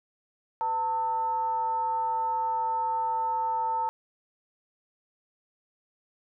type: tone with frequency modulation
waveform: sine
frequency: 899 Hz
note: A5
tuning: 37 cents sharp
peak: -25 dBFS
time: 0.61-3.89 s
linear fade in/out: 0 ms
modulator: 397 Hz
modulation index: 0.34
effects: none